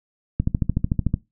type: click train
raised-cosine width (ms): 5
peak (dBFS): -7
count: 11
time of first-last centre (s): 0.4-1.141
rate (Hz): 13.5
effects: noise-tail reverb RT60 0.2 s tail -19 dB re dry